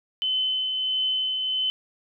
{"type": "tone with tremolo", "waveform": "sine", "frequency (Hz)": 3044, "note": "F#7", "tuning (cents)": 48, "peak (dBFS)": -21, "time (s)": [0.22, 1.7], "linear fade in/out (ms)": 0, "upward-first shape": "triangle", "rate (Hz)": 1.5, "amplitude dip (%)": 35, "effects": []}